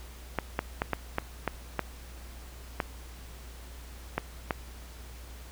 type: clicks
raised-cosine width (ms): 0.5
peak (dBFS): -12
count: 10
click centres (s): 0.387 / 0.591 / 0.819 / 0.933 / 1.184 / 1.477 / 1.793 / 2.802 / 4.18 / 4.508
effects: added 60 Hz sine -44 dBFS peak until 5.51 s + pink hiss -51 dBFS RMS until 5.51 s